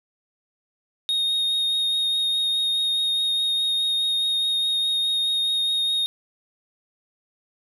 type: tone with vibrato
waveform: triangle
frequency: 3717 Hz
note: A#7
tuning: 6 cents flat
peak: -19 dBFS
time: 1.09-6.06 s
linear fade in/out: 0 ms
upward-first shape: triangle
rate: 4.8 Hz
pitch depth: 13 cents each way
effects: none